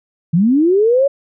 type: linear sweep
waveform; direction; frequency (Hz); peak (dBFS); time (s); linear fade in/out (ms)
sine; up; 153.4 to 570; -9; 0.33-1.08; 10
effects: none